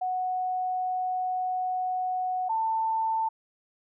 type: tone pair in turn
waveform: sine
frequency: 738 / 891.4 Hz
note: F#5 / A5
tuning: -5 / +22 cents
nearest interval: minor third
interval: 327 cents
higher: second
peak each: -26 / -24 dBFS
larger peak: second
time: 0.01-2.49 / 2.49-3.29 s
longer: first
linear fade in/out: 10 ms
effects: none